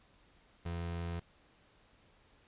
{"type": "tone", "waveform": "30% pulse", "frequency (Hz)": 85.2, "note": "F2", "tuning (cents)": -42, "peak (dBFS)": -34, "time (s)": [0.65, 1.2], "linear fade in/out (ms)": 10, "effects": ["pink hiss -66 dBFS RMS until 2.47 s", "resampled to 8000 Hz"]}